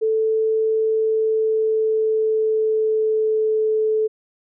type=tone with pitch glide; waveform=sine; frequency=440.2 to 434.9 Hz; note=A4 to A4; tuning=+1 to -20 cents; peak=-16 dBFS; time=0.01-4.08 s; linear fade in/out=20 ms; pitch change=-21 cents; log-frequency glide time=0.94-3.67 s; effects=none